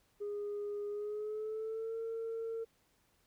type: tone with pitch glide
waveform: sine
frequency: 411.4 to 453.8 Hz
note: G#4 to A#4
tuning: -16 to -47 cents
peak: -35 dBFS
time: 0.2-2.65 s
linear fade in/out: 20 ms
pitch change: +169 cents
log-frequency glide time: 0.89-1.97 s
effects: tanh soft clip ceiling -34 dBFS + pink hiss -73 dBFS RMS until 3.26 s